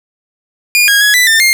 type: tone with pitch steps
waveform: sawtooth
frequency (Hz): 2427 / 1639 / 1678 / 1986 / 1797 / 2120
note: D#7 / G#6 / G#6 / B6 / A6 / C7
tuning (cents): -44 / -23 / +17 / +9 / +36 / +22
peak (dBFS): -3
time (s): 0.75-1.53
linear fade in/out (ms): 0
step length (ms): 130
effects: none